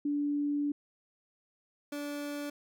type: tone pair in turn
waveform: sine / 30% pulse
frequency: 290 / 290 Hz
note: D4 / D4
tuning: -22 / -22 cents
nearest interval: unison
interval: 0 cents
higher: neither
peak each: -28 / -33 dBFS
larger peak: first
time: 0.05-0.72 / 1.92-2.5 s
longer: first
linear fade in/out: 5 ms
effects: none